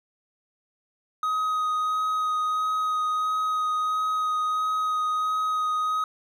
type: tone with vibrato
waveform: triangle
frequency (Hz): 1256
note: D#6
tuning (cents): +16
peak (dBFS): -21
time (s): 1.23-6.04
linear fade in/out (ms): 2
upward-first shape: sine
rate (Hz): 1.5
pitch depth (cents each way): 11
effects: none